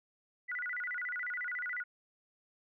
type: tone with vibrato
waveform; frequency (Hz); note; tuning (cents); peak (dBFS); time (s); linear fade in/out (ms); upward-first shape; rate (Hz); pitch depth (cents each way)
sine; 1700; G#6; +40; -35; 0.48-1.84; 20; square; 14; 270
effects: none